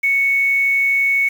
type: tone with quantisation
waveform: sine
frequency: 2217 Hz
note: C#7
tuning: in tune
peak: -13 dBFS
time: 0.03-1.29 s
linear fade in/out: 10 ms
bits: 6
effects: none